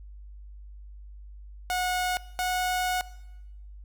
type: tone pair in turn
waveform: sawtooth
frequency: 729 / 731.9 Hz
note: F#5 / F#5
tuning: -26 / -19 cents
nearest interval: unison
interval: 7 cents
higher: second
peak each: -22 dBFS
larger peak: neither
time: 1.7-2.17 / 2.39-3.01 s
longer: second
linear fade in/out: 0 ms
effects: noise-tail reverb RT60 1.0 s tail -19 dB re dry + added 50 Hz sine -42 dBFS peak until 3.84 s